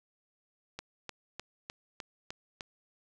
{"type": "click train", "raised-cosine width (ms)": 0.2, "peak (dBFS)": -22, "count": 7, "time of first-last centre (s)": [0.79, 2.608], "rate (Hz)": 3.3, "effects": []}